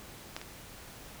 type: clicks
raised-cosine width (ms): 0.2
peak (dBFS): -18 / -25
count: 2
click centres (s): 0.365 / 0.415
effects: pink hiss -49 dBFS RMS until 1.2 s